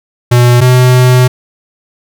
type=tone pair in turn; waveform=square; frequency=121.9 / 126.24 Hz; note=B2 / B2; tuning=-22 / +38 cents; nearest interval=minor second; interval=60 cents; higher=second; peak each=-4 dBFS; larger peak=neither; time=0.31-0.61 / 0.61-1.28 s; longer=second; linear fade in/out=10 ms; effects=none